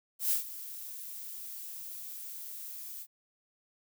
violet noise with ADSR envelope, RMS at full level -27 dBFS, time 0.19-3.07 s, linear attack 120 ms, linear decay 120 ms, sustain -16 dB, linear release 56 ms, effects none

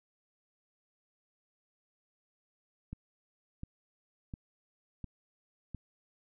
click train, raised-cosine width 5 ms, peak -28 dBFS, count 5, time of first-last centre 2.93-5.747 s, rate 1.42 Hz, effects none

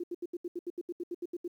sine tone bursts, 349.2 Hz, F4, in tune, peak -33 dBFS, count 14, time 0-1.479 s, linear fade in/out 5 ms, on 36 ms, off 75 ms, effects 11-bit

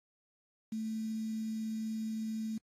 sine tone with quantisation, 220 Hz, A3, in tune, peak -34 dBFS, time 0.72-2.58 s, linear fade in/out 5 ms, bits 9, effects AAC 32 kbps

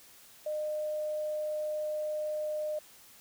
sine tone, 609 Hz, D#5, 37 cents flat, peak -31 dBFS, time 0.46-2.79 s, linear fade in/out 5 ms, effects white hiss -56 dBFS RMS until 3.2 s

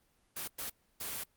white noise bursts at uneven times, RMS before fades -39 dBFS, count 3, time 0.36-0.48 / 0.58-0.7 / 1-1.24 s, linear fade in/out 10 ms, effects pink hiss -72 dBFS RMS until 1.36 s + Opus 24 kbps

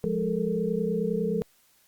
sine tone cluster, 176.1 / 208.6 / 431.1 / 460.8 Hz, F3 / G#3 / A4 / A#4, +15 / +8 / -35 / -20 cents, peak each -30 dBFS, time 0.04-1.42 s, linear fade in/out 0 ms, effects white hiss -63 dBFS RMS until 1.87 s + Opus 48 kbps

